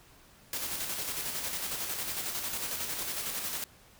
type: noise with tremolo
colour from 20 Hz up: white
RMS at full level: -34 dBFS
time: 0.53-3.64 s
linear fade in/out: 2 ms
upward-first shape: square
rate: 11 Hz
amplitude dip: 35%
effects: pink hiss -58 dBFS RMS until 3.99 s